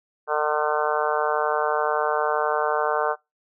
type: harmonic tone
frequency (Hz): 151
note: D3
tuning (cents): +48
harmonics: 3 / 4 / 5 / 6 / 7 / 8 / 9 / 10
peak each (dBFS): -26 / -27 / -28 / -29 / -29 / -30 / -31 / -31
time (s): 0.27-3.16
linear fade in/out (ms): 50
effects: noise-tail reverb RT60 0.2 s tail -22 dB re dry